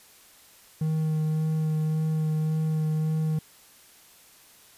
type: tone with vibrato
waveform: triangle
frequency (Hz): 156.5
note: D#3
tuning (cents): +10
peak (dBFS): -21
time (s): 0.81-3.39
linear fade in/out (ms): 5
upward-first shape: sine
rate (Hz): 1.8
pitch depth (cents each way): 12
effects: white hiss -54 dBFS RMS until 4.77 s + resampled to 32000 Hz